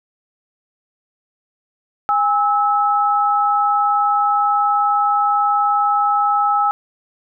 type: tone pair together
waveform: sine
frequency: 818.9 / 1300 Hz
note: G#5 / E6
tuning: -25 / -24 cents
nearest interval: minor sixth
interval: 801 cents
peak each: -16 dBFS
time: 2.09-6.71 s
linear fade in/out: 0 ms
effects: none